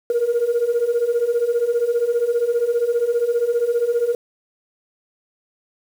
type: beating tone pair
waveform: sine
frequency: 463.9 / 478.9 Hz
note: A#4 / A#4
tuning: -8 / +47 cents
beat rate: 15 Hz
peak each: -20 / -17 dBFS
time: 0.1-4.15 s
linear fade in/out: 2 ms
effects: tanh soft clip ceiling -12 dBFS + 7-bit